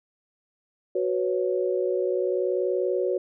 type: chord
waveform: sine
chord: F# suspended fourth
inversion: none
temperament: equal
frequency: 370 / 493.9 / 554.4 Hz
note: F#4 / B4 / C#5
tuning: 0 / 0 / 0 cents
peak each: -25 / -28 / -28 dBFS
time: 0.95-3.18 s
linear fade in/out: 5 ms
effects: none